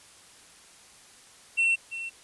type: tone with echo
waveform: triangle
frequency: 2707 Hz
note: E7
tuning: 45 cents sharp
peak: -19 dBFS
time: 1.57-1.76 s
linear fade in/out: 20 ms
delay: 340 ms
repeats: 1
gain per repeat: -12 dB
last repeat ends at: 2.1 s
effects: white hiss -53 dBFS RMS until 2.23 s + resampled to 24000 Hz